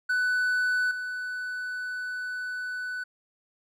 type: tone with level steps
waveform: triangle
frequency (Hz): 1494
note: F#6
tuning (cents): +16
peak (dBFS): -21 / -29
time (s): 0.09-3.04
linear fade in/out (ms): 10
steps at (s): 0.91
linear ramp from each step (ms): 2
effects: none